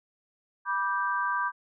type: chord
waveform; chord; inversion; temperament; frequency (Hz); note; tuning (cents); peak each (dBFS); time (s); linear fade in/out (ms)
sine; G major; first; just; 980 / 1176 / 1568; B5 / D6 / G6; -14 / +2 / 0; -30; 0.65-1.52; 50
effects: none